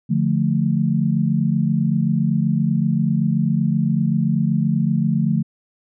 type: chord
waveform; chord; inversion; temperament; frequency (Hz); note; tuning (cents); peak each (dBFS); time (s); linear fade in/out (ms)
sine; D minor; none; equal; 146.83 / 174.61 / 220; D3 / F3 / A3; 0 / 0 / 0; -20; 0.09-5.43; 20
effects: none